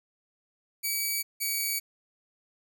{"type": "tone pair in turn", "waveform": "5% pulse", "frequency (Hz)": [2284, 2267], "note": ["D7", "C#7"], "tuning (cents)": [-49, 38], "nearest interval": "unison", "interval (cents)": 13, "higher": "first", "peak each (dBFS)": -18, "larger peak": "neither", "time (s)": [[0.83, 1.23], [1.4, 1.8]], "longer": "neither", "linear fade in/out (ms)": 20, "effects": []}